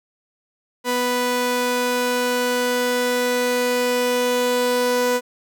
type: tone pair together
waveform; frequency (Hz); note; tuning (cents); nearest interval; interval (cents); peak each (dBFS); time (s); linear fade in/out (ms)
sawtooth; 246.9 / 493.9; B3 / B4; 0 / 0; octave; 1200; -21 / -15; 0.84-5.21; 50
effects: none